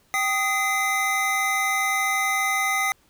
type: tone cluster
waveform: square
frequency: 780 / 1245 / 2051 Hz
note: G5 / D#6 / C7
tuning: -9 / +1 / -35 cents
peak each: -28 / -28 / -24 dBFS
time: 0.14-2.92 s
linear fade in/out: 0 ms
effects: pink hiss -61 dBFS RMS until 3.09 s